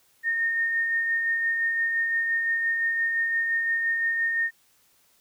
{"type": "tone with tremolo", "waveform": "sine", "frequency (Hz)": 1835, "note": "A#6", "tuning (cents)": -28, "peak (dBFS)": -21, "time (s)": [0.23, 4.51], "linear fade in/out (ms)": 50, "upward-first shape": "sine", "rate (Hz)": 5.8, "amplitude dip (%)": 30, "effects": ["white hiss -63 dBFS RMS until 5.2 s"]}